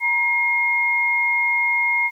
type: tone pair together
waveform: sine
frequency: 952 / 2140 Hz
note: A#5 / C7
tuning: +36 / +38 cents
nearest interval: octave + major second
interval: 1402 cents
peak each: -25 / -17 dBFS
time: 0-2.11 s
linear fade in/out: 50 ms
effects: 9-bit